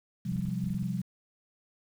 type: chord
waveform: sine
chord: C suspended fourth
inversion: none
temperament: equal with one note detuned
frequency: 128.86 / 174.61 / 196 Hz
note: C3 / F3 / G3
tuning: -26 / 0 / 0 cents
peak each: -35 / -33 / -34 dBFS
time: 0.25-1.02 s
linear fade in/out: 10 ms
type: clicks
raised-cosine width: 5 ms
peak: -29 dBFS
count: 10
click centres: 0.32 / 0.36 / 0.394 / 0.452 / 0.483 / 0.64 / 0.674 / 0.705 / 0.746 / 0.827 s
effects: 9-bit